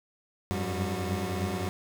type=tone cluster; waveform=25% pulse; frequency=90.3 / 93.6 / 100 / 196.7 / 363.2 Hz; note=F#2 / F#2 / G2 / G3 / F#4; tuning=-42 / +20 / +35 / +6 / -32 cents; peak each=-30 / -35 / -33 / -32 / -32 dBFS; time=0.51-1.69 s; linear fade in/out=0 ms; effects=none